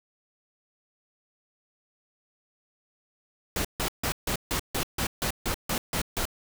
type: noise bursts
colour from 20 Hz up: pink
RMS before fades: -28 dBFS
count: 12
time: 3.56-6.254 s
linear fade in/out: 2 ms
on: 87 ms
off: 150 ms
effects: none